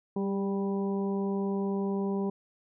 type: harmonic tone with a mistuned harmonic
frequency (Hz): 196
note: G3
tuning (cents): 0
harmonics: 1 / 2 / 3 / 4 / 5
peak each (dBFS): -29 / -32 / -44 / -43 / -43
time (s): 0.16-2.3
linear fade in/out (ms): 5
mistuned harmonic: 2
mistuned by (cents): +22
effects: none